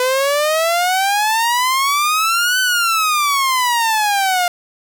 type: exponential two-way sweep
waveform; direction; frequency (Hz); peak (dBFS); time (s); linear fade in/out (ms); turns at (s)
sawtooth; up then down; 499.7 to 1524 to 701; -10; 0-4.48; 2; 2.6
effects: none